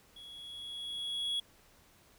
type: tone with level ramp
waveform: triangle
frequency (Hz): 3346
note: G#7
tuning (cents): +12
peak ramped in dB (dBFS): -47 to -29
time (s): 0.16-1.4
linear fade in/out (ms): 5
effects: pink hiss -63 dBFS RMS until 2.18 s